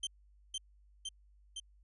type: tone with echo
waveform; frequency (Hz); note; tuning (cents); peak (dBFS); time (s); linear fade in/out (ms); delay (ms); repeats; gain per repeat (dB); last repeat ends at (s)
sawtooth; 3125; G7; -6; -31; 0.03-0.07; 5; 510; 3; -2; 1.6
effects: added 50 Hz sine -61 dBFS peak until 1.83 s + resampled to 24000 Hz